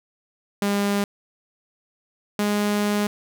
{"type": "tone pair in turn", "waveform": "sawtooth", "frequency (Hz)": [202, 206.8], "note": ["G#3", "G#3"], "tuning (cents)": [-48, -7], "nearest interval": "unison", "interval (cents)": 41, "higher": "second", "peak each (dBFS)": -16, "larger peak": "neither", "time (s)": [[0.62, 1.04], [2.39, 3.07]], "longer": "second", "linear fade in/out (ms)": 2, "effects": []}